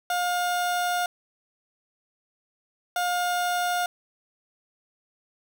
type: tone bursts at uneven times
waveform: 30% pulse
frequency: 712 Hz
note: F5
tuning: 33 cents sharp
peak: -21 dBFS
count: 2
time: 0.1-1.06 / 2.96-3.86 s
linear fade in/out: 2 ms
effects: none